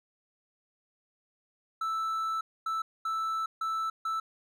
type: tone bursts at uneven times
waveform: triangle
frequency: 1319 Hz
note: E6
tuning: 1 cent sharp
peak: -27 dBFS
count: 5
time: 1.81-2.41 / 2.66-2.82 / 3.05-3.46 / 3.61-3.9 / 4.05-4.2 s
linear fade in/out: 5 ms
effects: none